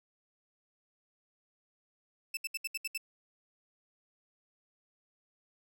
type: tone bursts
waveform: sawtooth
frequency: 2640 Hz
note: E7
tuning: 2 cents sharp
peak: -30 dBFS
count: 7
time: 2.34-2.977 s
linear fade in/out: 5 ms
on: 31 ms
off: 70 ms
effects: none